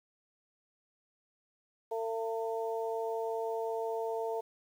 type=harmonic tone; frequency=225.6 Hz; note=A3; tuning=44 cents sharp; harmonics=2 / 3 / 4; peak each=-34 / -38 / -40 dBFS; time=1.91-4.41 s; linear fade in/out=10 ms; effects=10-bit